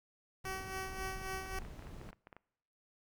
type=noise; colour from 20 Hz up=brown; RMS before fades=-47 dBFS; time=0.44-2.11 s; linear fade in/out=5 ms
type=tone with tremolo; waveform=10% pulse; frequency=380 Hz; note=F#4; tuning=46 cents sharp; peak=-30 dBFS; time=0.45-1.59 s; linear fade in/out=2 ms; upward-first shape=sine; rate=3.7 Hz; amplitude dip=55%
type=clicks; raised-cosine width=0.5 ms; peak=-37 dBFS; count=12; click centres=1.462 / 1.62 / 1.65 / 1.793 / 1.824 / 1.87 / 2.014 / 2.09 / 2.13 / 2.271 / 2.328 / 2.366 s
effects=noise-tail reverb RT60 0.9 s tail -24 dB re dry